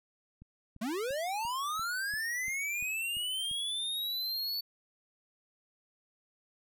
click train, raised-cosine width 5 ms, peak -39 dBFS, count 10, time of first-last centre 0.42-3.513 s, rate 2.91 Hz
square linear sweep, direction up, 201.3 to 4490 Hz, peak -33 dBFS, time 0.81-4.61 s, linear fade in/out 10 ms
effects none

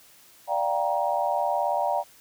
sine chord, G minor seventh, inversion second, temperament just, 588 / 705.6 / 784 / 940.8 Hz, D5 / F5 / G5 / Bb5, +2 / +18 / 0 / +16 cents, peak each -28 dBFS, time 0.47-2.04 s, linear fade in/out 50 ms, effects white hiss -54 dBFS RMS until 2.2 s

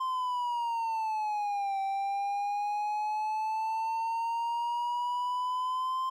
triangle exponential two-way sweep, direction down then up, 1045 to 778 to 1045 Hz, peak -27 dBFS, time 0-6.1 s, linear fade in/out 10 ms, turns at 1.8 s, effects none

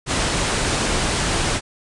pink low-pass noise, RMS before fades -21 dBFS, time 0.06-1.61 s, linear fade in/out 50 ms, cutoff 9800 Hz, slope 96 dB/octave, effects none

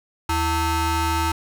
30% pulse ring-modulated tone, 408.9 Hz, G#4, 27 cents flat, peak -14 dBFS, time 0.29-1.32 s, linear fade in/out 5 ms, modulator 488 Hz, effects none

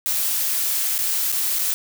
blue noise with dropouts, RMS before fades -22 dBFS, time 0.06-1.74 s, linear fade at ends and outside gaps 0 ms, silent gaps 0.98-0.988 / 1.318-1.325 / 1.587-1.592 s, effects none

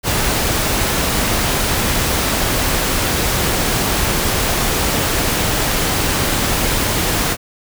pink noise, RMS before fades -17 dBFS, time 0.03-7.37 s, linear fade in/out 50 ms, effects none

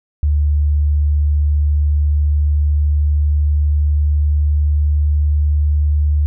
sine tone with pitch glide, 73.7 to 74.17 Hz, D2 to D2, +7 to +18 cents, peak -11 dBFS, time 0.23-6.26 s, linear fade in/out 0 ms, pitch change +11 cents, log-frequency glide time 0.67-5.59 s, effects none

